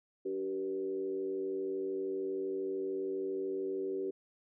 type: tone with frequency modulation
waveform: sine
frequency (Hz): 384.4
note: G4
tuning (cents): -34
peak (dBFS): -33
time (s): 0.25-4.11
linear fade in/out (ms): 10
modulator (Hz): 92.9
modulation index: 0.72
effects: none